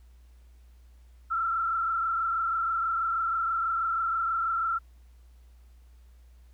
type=tone with frequency modulation; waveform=sine; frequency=1342 Hz; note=E6; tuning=31 cents sharp; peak=-25 dBFS; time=1.3-4.79 s; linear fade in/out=20 ms; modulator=26.2 Hz; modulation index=1.6; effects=added 60 Hz sine -51 dBFS peak until 6.53 s + pink hiss -69 dBFS RMS until 6.53 s